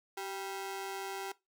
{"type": "ring-modulated tone", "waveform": "sawtooth", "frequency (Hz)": 587.3, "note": "D5", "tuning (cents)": 0, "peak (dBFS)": -31, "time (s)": [0.17, 1.32], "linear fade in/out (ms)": 5, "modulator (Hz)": 201, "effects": ["noise-tail reverb RT60 0.2 s tail -19 dB re dry"]}